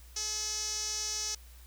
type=tone with band-pass filter; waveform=sawtooth; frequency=427.5 Hz; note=A4; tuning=50 cents flat; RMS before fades=-35 dBFS; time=0.16-1.35 s; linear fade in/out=5 ms; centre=5900 Hz; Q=6.2; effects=added 60 Hz sine -50 dBFS peak until 1.66 s + white hiss -59 dBFS RMS until 1.66 s